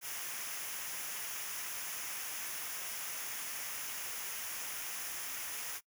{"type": "noise with comb filter", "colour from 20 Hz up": "white", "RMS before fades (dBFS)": -41, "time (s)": [0.01, 5.81], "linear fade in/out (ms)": 50, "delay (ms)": 0.24, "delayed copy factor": -0.6, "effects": ["noise-tail reverb RT60 0.1 s tail -22 dB re dry"]}